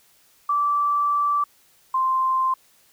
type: tone pair in turn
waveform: sine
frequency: 1163 / 1045.4 Hz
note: D6 / C6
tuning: -17 / -2 cents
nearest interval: major second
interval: 185 cents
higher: first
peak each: -18 dBFS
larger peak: neither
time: 0.49-1.44 / 1.94-2.54 s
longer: first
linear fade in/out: 5 ms
effects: white hiss -58 dBFS RMS until 2.92 s